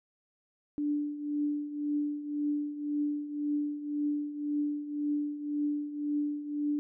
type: tone with tremolo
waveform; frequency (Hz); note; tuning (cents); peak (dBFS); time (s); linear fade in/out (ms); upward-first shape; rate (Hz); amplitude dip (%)
sine; 293.7; D4; 0; -26; 0.78-6.79; 0; triangle; 1.9; 75
effects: none